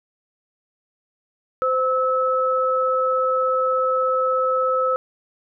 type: tone pair together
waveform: sine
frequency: 516.6 / 1300 Hz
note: C5 / E6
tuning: -22 / -24 cents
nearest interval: octave + major third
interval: 1598 cents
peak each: -20 dBFS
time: 1.62-4.96 s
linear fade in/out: 0 ms
effects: none